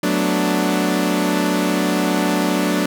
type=chord; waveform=sawtooth; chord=B minor seventh; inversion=second; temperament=equal; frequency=185 / 220 / 246.9 / 293.7 Hz; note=F#3 / A3 / B3 / D4; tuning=0 / 0 / 0 / 0 cents; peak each=-17 / -20 / -21 / -16 dBFS; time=0.03-2.86 s; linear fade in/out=5 ms; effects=none